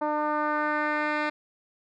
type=tone with low-pass filter sweep; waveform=10% pulse; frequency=300.8 Hz; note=D4; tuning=42 cents sharp; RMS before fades=-27 dBFS; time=0.01-1.3 s; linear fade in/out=10 ms; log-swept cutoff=880 to 2800 Hz; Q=1.8; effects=none